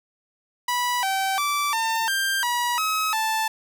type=tone with pitch steps; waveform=sawtooth; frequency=980 / 772 / 1163 / 901 / 1585 / 966 / 1278 / 880 Hz; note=B5 / G5 / D6 / A5 / G6 / B5 / D#6 / A5; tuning=-14 / -27 / -17 / +41 / +19 / -39 / +46 / 0 cents; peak=-18 dBFS; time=0.68-3.48 s; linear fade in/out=5 ms; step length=350 ms; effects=9-bit